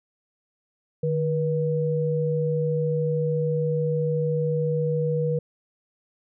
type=tone pair together; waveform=sine; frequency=152.3 / 483.5 Hz; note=D#3 / B4; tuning=-37 / -37 cents; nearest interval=octave + minor sixth; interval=2000 cents; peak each=-24 dBFS; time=1.03-5.39 s; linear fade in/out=5 ms; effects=none